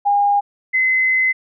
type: tone pair in turn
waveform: sine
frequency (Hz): 812 / 2045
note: G#5 / C7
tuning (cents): -39 / -40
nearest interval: octave + major third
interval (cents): 1599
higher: second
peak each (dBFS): -12 / -13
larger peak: first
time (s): 0.05-0.41 / 0.73-1.33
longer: second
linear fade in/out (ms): 20
effects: none